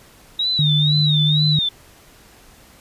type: tone with vibrato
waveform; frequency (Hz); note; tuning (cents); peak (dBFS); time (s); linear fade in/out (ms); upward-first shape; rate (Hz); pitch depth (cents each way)
sine; 3760; A#7; +14; -17; 0.39-1.69; 5; sine; 2.1; 120
type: tone with pitch glide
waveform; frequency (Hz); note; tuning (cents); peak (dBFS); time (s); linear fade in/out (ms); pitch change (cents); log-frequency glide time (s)
sine; 150 to 151.74; D3 to D#3; +37 to -43; -15; 0.59-1.59; 2; +20; 0.9-1.35
effects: pink hiss -48 dBFS RMS until 2.8 s + resampled to 32000 Hz